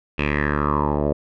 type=tone with low-pass filter sweep; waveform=10% pulse; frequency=73.42 Hz; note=D2; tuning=in tune; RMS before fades=-21 dBFS; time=0.18-1.13 s; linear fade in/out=10 ms; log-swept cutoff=2700 to 590 Hz; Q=5.6; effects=none